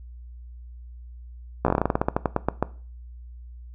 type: slowing click train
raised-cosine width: 1 ms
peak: -6 dBFS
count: 18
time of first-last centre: 1.65-2.626 s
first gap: 15 ms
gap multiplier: 1.15
effects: noise-tail reverb RT60 0.4 s tail -18 dB re dry + added 60 Hz sine -39 dBFS peak until 3.74 s